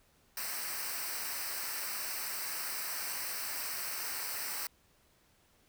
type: noise with comb filter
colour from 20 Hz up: white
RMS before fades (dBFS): -38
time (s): 0.37-4.67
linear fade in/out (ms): 2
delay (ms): 0.29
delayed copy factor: -0.75
effects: pink hiss -68 dBFS RMS until 5.68 s